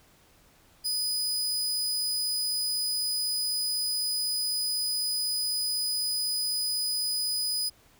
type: tone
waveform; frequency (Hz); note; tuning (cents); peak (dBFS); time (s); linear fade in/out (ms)
sawtooth; 4978; D#8; 0; -24; 0.84-7.7; 20
effects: pink hiss -60 dBFS RMS until 7.99 s